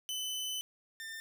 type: tone pair in turn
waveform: sawtooth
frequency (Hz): 3022 / 1796.9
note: F#7 / A6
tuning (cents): +36 / +36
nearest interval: major sixth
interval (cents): 900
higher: first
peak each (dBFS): -32 / -38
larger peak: first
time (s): 0.09-0.61 / 1-1.2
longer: first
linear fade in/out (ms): 0
effects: none